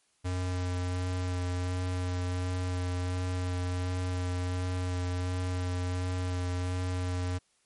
square tone with vibrato, 90.5 Hz, F#2, 38 cents flat, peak -30 dBFS, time 0.24-7.39 s, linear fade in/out 20 ms, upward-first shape sine, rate 1.4 Hz, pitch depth 12 cents each way, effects white hiss -70 dBFS RMS until 7.65 s + MP3 48 kbps

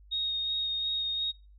sine tone with vibrato, 3729 Hz, A#7, in tune, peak -28 dBFS, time 0.11-1.32 s, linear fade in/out 20 ms, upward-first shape sine, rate 2.8 Hz, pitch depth 10 cents each way, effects noise-tail reverb RT60 0.3 s tail -22 dB re dry + added 50 Hz sine -52 dBFS peak until 1.58 s

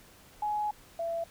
sine tone pair in turn, 840 / 670 Hz, G#5 / E5, +19 / +28 cents, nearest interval major third, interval 391 cents, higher first, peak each -28 / -30 dBFS, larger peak first, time 0.42-0.71 / 0.99-1.24 s, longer first, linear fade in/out 5 ms, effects pink hiss -56 dBFS RMS until 1.3 s

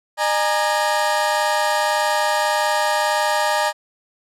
30% pulse chord, D# suspended fourth, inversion none, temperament equal with one note detuned, 606.6 / 830.6 / 932.3 Hz, D#5 / G#5 / A#5, -44 / 0 / 0 cents, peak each -19 dBFS, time 0.17-3.73 s, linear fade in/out 50 ms, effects low-pass 11000 Hz 12 dB/octave

